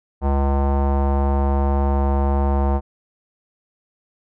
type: tone with low-pass filter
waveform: square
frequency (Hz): 69.3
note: C#2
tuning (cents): 0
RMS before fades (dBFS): -18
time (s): 0.21-2.81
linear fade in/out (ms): 50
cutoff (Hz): 860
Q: 2.8
effects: none